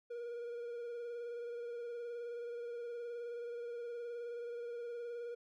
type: tone with vibrato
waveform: triangle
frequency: 474.8 Hz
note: A#4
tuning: 32 cents sharp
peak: -39 dBFS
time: 0.1-5.35 s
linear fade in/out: 10 ms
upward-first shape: sine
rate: 19 Hz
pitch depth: 27 cents each way
effects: none